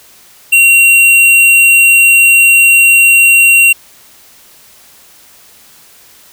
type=tone with hard clipping; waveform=sine; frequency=2747 Hz; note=F7; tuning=29 cents flat; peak=-4 dBFS; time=0.52-3.73 s; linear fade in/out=10 ms; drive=16 dB; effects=white hiss -41 dBFS RMS until 6.32 s